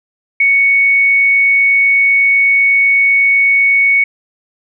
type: tone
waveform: sine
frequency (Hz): 2223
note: C#7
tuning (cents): +4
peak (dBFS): -7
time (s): 0.4-4.04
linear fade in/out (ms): 5
effects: none